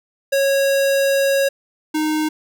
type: tone pair in turn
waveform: square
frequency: 550 / 308.7 Hz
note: C#5 / D#4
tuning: -14 / -14 cents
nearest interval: minor seventh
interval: 1000 cents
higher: first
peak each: -15 / -18 dBFS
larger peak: first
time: 0.32-1.49 / 1.94-2.29 s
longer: first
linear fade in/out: 10 ms
effects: none